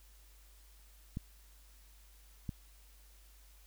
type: clicks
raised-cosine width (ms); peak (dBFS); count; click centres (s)
5; -25; 2; 1.171 / 2.492
effects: added 50 Hz sine -58 dBFS peak until 3.66 s + white hiss -65 dBFS RMS until 3.66 s